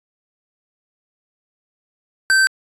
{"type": "tone", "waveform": "square", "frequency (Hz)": 1552, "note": "G6", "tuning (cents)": -18, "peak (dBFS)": -12, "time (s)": [2.3, 2.47], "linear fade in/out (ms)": 0, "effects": ["resampled to 24000 Hz"]}